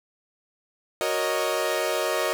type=chord; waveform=sawtooth; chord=D# minor seventh; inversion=first; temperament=equal; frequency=370 / 466.2 / 554.4 / 622.3 Hz; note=F#4 / A#4 / C#5 / D#5; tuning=0 / 0 / 0 / 0 cents; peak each=-27 / -26 / -26 / -23 dBFS; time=1.01-2.33 s; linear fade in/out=0 ms; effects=none